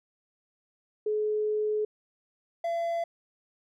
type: tone pair in turn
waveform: sine / triangle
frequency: 425.6 / 676.7 Hz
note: G#4 / E5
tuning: +42 / +45 cents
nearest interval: minor sixth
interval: 803 cents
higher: second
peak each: -25 dBFS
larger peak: neither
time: 1.06-1.85 / 2.64-3.04 s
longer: first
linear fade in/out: 5 ms
effects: none